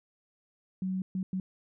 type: tone bursts at uneven times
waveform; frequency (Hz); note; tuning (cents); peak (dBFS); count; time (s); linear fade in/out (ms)
sine; 187.4; F#3; +22; -29; 3; 0.82-1.02 / 1.15-1.23 / 1.33-1.4; 2
effects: none